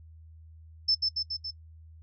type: tone with echo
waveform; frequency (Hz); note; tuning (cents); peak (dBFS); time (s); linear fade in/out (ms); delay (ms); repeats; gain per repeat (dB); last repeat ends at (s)
sine; 5274; E8; 0; -21; 0.88-0.95; 10; 140; 4; -3; 1.51
effects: noise-tail reverb RT60 0.1 s tail -22 dB re dry + added 80 Hz sine -48 dBFS peak until 2.02 s